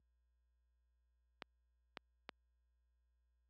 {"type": "clicks", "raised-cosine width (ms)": 0.3, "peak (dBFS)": -28, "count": 3, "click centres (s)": [1.422, 1.972, 2.292], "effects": ["added 60 Hz sine -56 dBFS peak until 3.49 s", "high-pass 200 Hz 12 dB/octave"]}